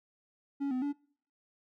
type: tone with pitch steps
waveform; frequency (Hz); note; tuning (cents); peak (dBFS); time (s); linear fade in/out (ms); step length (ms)
triangle; 279.9 / 254.7 / 286.8; C#4 / C4 / D4; +17 / -46 / -41; -28; 0.6-0.93; 20; 110
effects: noise-tail reverb RT60 0.5 s tail -24 dB re dry